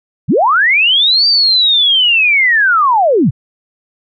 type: linear two-way sweep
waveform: sine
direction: up then down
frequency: 92.5 to 4699 to 92.5 Hz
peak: -7 dBFS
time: 0.28-3.31 s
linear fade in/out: 20 ms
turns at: 1.27 s
effects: none